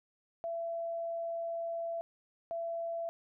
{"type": "tone bursts at uneven times", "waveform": "sine", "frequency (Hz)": 671, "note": "E5", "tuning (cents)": 31, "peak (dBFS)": -34, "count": 2, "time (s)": [[0.44, 2.01], [2.51, 3.09]], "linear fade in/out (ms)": 0, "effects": []}